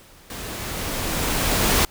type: noise with level ramp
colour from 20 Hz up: pink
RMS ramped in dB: -34 to -17 dBFS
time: 0.3-1.85 s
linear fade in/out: 2 ms
effects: pink hiss -49 dBFS RMS until 1.9 s